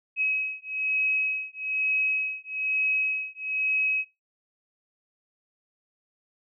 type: beating tone pair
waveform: sine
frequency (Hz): 2551 / 2552.1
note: D#7 / D#7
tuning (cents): +43 / +43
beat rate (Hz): 1.1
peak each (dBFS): -28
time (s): 0.16-4.05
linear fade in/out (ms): 50
effects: noise-tail reverb RT60 0.2 s tail -17 dB re dry